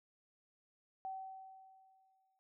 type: tone with exponential decay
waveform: sine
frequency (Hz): 764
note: G5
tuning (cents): -45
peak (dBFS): -39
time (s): 1.05-2.39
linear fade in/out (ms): 0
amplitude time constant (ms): 290
effects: none